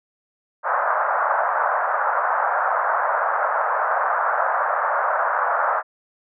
white band-pass noise, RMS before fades -21 dBFS, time 0.63-5.83 s, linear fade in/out 50 ms, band 570 to 1500 Hz, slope 48 dB/octave, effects none

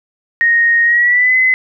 sine tone with pitch glide, 1864.7 to 2033 Hz, A#6 to B6, 0 to +50 cents, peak -8 dBFS, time 0.41-1.54 s, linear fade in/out 0 ms, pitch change +150 cents, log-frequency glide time 0.84-1.36 s, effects none

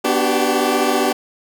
20% pulse chord, G major seventh, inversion first, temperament equal with one note detuned, 246.9 / 293.7 / 376.7 / 392 Hz, B3 / D4 / F#4 / G4, 0 / 0 / +31 / 0 cents, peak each -16 dBFS, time 0.04-1.13 s, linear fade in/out 10 ms, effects none

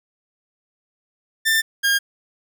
sawtooth tone pair in turn, 1786 / 1620.1 Hz, A6 / G#6, +25 / -43 cents, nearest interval major second, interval 168 cents, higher first, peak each -12 dBFS, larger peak neither, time 1.45-1.62 / 1.83-1.99 s, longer first, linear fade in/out 20 ms, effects none

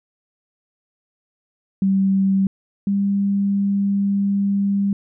sine tone pair in turn, 193.5 / 199.17 Hz, G3 / G3, -22 / +28 cents, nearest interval minor second, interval 50 cents, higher second, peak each -14 / -16 dBFS, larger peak first, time 1.82-2.47 / 2.87-4.93 s, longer second, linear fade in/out 2 ms, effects none

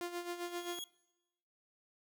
sawtooth tone with tremolo, 349.2 Hz, F4, in tune, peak -33 dBFS, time 0.01-0.79 s, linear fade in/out 0 ms, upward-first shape sine, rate 7.6 Hz, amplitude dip 65%
sawtooth tone with exponential growth, 3322 Hz, G#7, in tune, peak -37 dBFS, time 0.05-0.84 s, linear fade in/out 1 ms, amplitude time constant 170 ms
effects noise-tail reverb RT60 1.0 s tail -22 dB re dry

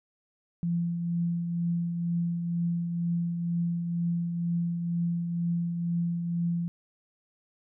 sine tone with tremolo, 171 Hz, F3, 36 cents flat, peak -24 dBFS, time 0.63-6.68 s, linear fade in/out 0 ms, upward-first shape triangle, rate 2.1 Hz, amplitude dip 45%, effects none

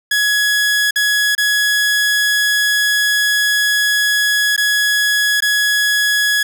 sawtooth tone with dropouts, 1680 Hz, G#6, 19 cents sharp, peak -9 dBFS, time 0.11-6.43 s, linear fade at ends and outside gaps 5 ms, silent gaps 0.909-0.958 / 1.351-1.379 / 4.564-4.577 / 5.405-5.422 s, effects none

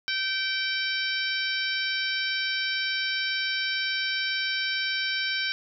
harmonic tone, 773 Hz, G5, 24 cents flat, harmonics 2 / 3 / 4 / 5 / 6 / 7, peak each -30 / -32 / -33 / -34 / -35 / -35 dBFS, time 0.08-5.52 s, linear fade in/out 0 ms, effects none

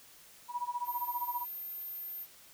sine tone with tremolo, 970 Hz, B5, 31 cents flat, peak -30 dBFS, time 0.48-1.46 s, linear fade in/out 50 ms, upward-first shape sine, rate 15 Hz, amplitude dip 90%
sine tone, 13170 Hz, G#9, 16 cents flat, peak -39 dBFS, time 0.84-2.27 s, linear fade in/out 50 ms
effects white hiss -57 dBFS RMS until 2.53 s

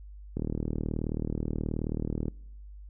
click train, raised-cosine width 3 ms, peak -18 dBFS, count 75, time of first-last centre 0.37-2.282 s, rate 38.7 Hz, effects noise-tail reverb RT60 0.9 s tail -26 dB re dry + added 50 Hz sine -43 dBFS peak until 2.89 s

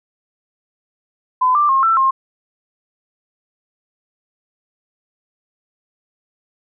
sine tone with pitch steps, 1014 / 1181 / 1073 / 1335 / 1066 Hz, B5 / D6 / C6 / E6 / C6, +45 / +9 / +43 / +22 / +32 cents, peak -11 dBFS, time 1.41-2.11 s, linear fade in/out 10 ms, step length 140 ms, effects none

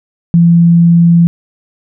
sine tone, 169.8 Hz, F3, 48 cents flat, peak -3 dBFS, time 0.34-1.27 s, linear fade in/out 0 ms, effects none

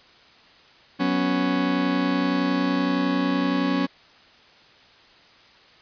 40% pulse chord, F# suspended fourth, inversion none, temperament just, 185 / 246.7 / 277.5 Hz, F#3 / B3 / C#4, 0 / -2 / +2 cents, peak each -26 / -26 / -22 dBFS, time 0.99-3.87 s, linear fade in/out 20 ms, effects white hiss -52 dBFS RMS until 5.81 s + resampled to 11025 Hz

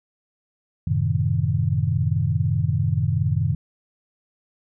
sine chord, F# diminished seventh, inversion none, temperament equal, 92.5 / 110 / 130.81 / 155.56 Hz, F#2 / A2 / C3 / Eb3, 0 / 0 / 0 / 0 cents, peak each -24 dBFS, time 0.87-3.55 s, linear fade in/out 5 ms, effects none

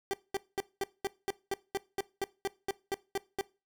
30% pulse tone bursts, 392 Hz, G4, in tune, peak -27 dBFS, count 15, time 0.11-3.41 s, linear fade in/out 0 ms, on 24 ms, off 210 ms, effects noise-tail reverb RT60 0.3 s tail -21 dB re dry

